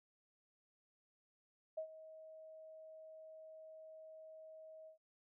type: tone with ADSR envelope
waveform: sine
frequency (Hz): 634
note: D#5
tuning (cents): +32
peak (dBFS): -38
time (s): 1.77-4.98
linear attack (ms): 10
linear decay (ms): 88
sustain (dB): -15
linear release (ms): 110
effects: none